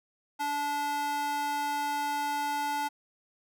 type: tone with high-pass filter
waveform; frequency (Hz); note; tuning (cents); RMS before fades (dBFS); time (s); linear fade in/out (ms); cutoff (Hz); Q
square; 290; D4; -22; -31; 0.39-2.89; 20; 700; 4.5
effects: none